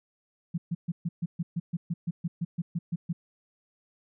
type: tone bursts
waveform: sine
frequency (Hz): 170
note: F3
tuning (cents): -46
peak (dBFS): -26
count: 16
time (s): 0.54-3.13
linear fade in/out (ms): 10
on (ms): 40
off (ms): 130
effects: none